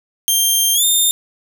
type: tone with pitch glide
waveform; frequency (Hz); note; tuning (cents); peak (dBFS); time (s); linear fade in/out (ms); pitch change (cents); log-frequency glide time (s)
10% pulse; 3176 to 3627; G7 to A#7; +22 to -48; -5; 0.28-1.11; 0; +230; 0.74-0.84
effects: none